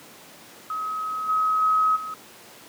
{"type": "tone with level steps", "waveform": "sine", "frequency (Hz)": 1273, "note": "D#6", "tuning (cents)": 39, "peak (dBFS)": [-26, -19, -17, -30], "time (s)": [0.7, 2.14], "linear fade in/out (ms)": 2, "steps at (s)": [1.28, 1.61, 1.95], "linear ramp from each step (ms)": 20, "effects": ["pink hiss -46 dBFS RMS until 2.68 s", "high-pass 200 Hz 12 dB/octave"]}